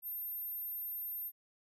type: tone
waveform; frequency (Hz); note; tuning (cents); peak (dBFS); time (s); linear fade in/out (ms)
sine; 13210; G#9; -10; -38; 0.02-1.32; 50
effects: none